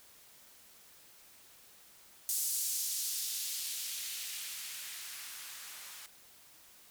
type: noise with band-pass filter sweep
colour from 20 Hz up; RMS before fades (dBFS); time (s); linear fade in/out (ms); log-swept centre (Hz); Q
violet; -39; 2.29-6.06; 0; 7400 to 1000; 0.99
effects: white hiss -59 dBFS RMS until 6.9 s